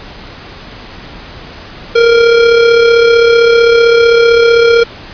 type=tone with amplitude modulation; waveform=square; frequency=466.2 Hz; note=A#4; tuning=in tune; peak=-3 dBFS; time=1.95-4.84 s; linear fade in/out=10 ms; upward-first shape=sine; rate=35.6 Hz; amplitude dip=40%; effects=pink hiss -30 dBFS RMS until 5.13 s + resampled to 11025 Hz